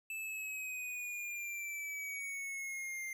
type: exponential sweep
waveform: square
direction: down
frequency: 2637 to 2093 Hz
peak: -40 dBFS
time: 0.1-3.13 s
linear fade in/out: 2 ms
effects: none